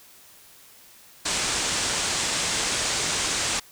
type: low-pass noise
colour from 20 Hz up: white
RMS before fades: -26 dBFS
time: 1.25-3.6 s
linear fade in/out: 10 ms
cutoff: 8600 Hz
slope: 48 dB/octave
effects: white hiss -51 dBFS RMS until 3.71 s